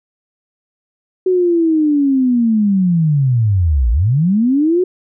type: linear two-way sweep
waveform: sine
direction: down then up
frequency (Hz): 374.6 to 53.6 to 374.6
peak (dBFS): -10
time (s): 1.26-4.84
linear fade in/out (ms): 5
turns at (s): 3.91
effects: none